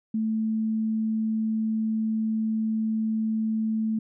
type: tone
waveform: sine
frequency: 220 Hz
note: A3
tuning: in tune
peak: -23 dBFS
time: 0.14-3.99 s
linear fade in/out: 5 ms
effects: none